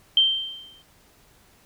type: tone with exponential decay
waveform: sine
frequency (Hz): 3136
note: G7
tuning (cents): 0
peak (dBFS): -12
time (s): 0.17-0.82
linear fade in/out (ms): 2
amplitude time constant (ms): 140
effects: pink hiss -57 dBFS RMS until 1.65 s